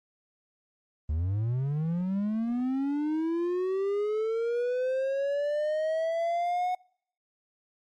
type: linear sweep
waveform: triangle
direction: up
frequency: 71.7 to 734 Hz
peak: -24 dBFS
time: 1.09-6.75 s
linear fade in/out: 5 ms
effects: noise-tail reverb RT60 0.6 s tail -25 dB re dry + Opus 24 kbps